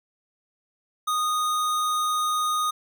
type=tone; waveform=square; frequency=1237 Hz; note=D#6; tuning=10 cents flat; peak=-23 dBFS; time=1.07-2.71 s; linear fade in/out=10 ms; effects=none